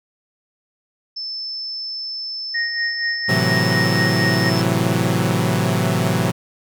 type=tone; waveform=sine; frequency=5274 Hz; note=E8; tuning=in tune; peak=-25 dBFS; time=1.16-4.62 s; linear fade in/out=10 ms
type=tone with tremolo; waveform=sine; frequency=1864.7 Hz; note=A#6; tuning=in tune; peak=-18 dBFS; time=2.54-4.5 s; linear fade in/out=10 ms; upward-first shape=sine; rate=4.2 Hz; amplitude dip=60%
type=chord; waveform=sawtooth; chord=F# half-diminished seventh; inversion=first; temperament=equal; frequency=110 / 130.81 / 164.81 / 185 Hz; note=A2 / C3 / E3 / F#3; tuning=0 / 0 / 0 / 0 cents; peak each=-18 dBFS; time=3.28-6.32 s; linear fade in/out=20 ms
effects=none